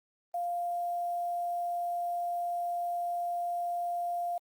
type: tone with quantisation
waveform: sine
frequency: 698.5 Hz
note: F5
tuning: in tune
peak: -30 dBFS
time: 0.34-4.38 s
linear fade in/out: 5 ms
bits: 9
effects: Opus 32 kbps